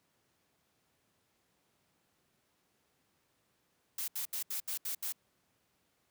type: noise bursts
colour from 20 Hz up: blue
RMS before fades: -37 dBFS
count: 7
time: 3.98-5.124 s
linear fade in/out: 5 ms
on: 100 ms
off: 74 ms
effects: pink hiss -75 dBFS RMS until 6.1 s + high-pass 100 Hz 12 dB/octave